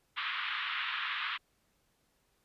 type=band-pass noise; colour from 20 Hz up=pink; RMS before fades=-36 dBFS; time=0.16-1.38 s; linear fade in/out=20 ms; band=1100 to 3600 Hz; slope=48 dB/octave; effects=pink hiss -74 dBFS RMS until 2.44 s + resampled to 32000 Hz